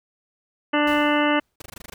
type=harmonic tone; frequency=295.4 Hz; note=D4; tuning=10 cents sharp; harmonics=1 / 2 / 3 / 4 / 5 / 6 / 7 / 9 / 10; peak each=-21 / -24 / -26 / -27 / -28 / -29 / -29 / -31 / -31 dBFS; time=0.73-1.4 s; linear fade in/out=10 ms
type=noise with exponential decay; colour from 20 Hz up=pink; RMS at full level=-37 dBFS; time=0.87-1.56 s; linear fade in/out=5 ms; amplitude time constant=150 ms
type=noise bursts; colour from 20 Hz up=pink; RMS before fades=-38 dBFS; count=9; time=1.6-1.94 s; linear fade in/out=5 ms; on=20 ms; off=20 ms
effects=none